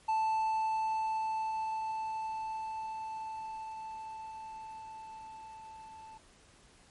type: tone with level ramp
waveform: triangle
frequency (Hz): 880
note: A5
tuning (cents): 0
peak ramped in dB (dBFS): -25 to -46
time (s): 0.08-6.18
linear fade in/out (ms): 10
effects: pink hiss -61 dBFS RMS until 6.9 s + MP3 48 kbps